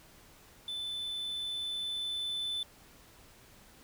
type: tone with level ramp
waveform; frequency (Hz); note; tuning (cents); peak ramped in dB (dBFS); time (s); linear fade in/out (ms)
triangle; 3515; A7; -2; -34 to -31; 0.68-2.63; 2
effects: pink hiss -58 dBFS RMS until 3.83 s